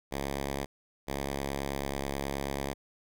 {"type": "tone pair in turn", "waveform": "5% pulse", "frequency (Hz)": [69.3, 69.3], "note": ["C#2", "C#2"], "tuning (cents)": [0, 0], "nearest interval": "unison", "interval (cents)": 0, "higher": "neither", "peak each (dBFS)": -21, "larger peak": "neither", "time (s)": [[0.11, 0.66], [1.07, 2.74]], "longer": "second", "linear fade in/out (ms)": 20, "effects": []}